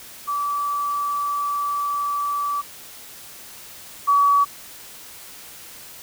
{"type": "tone pair in turn", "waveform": "sine", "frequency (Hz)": [1155, 1137.8], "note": ["D6", "C#6"], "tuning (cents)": [-29, 45], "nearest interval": "unison", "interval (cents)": 26, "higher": "first", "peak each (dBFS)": [-21, -13], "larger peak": "second", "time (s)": [[0.27, 2.62], [4.07, 4.45]], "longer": "first", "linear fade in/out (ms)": 20, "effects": ["white hiss -41 dBFS RMS until 6.02 s"]}